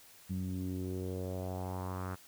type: tone with low-pass filter sweep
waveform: sawtooth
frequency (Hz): 92.5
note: F#2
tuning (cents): 0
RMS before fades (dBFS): -38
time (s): 0.29-2.16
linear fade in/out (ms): 20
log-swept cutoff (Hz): 190 to 1400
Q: 3.2
effects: white hiss -58 dBFS RMS until 2.27 s